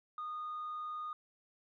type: tone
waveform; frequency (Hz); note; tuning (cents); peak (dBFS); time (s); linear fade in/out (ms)
sine; 1230; D#6; -20; -37; 0.18-1.13; 2
effects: tanh soft clip ceiling -36 dBFS